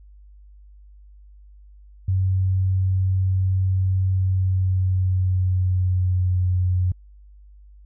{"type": "tone with pitch glide", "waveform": "sine", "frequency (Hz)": [94.2, 91.04], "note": ["F#2", "F#2"], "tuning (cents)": [32, -28], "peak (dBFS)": -17, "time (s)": [2.08, 6.92], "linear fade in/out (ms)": 5, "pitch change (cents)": -60, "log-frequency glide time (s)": [4.1, 6.43], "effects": ["added 50 Hz sine -44 dBFS peak until 7.85 s"]}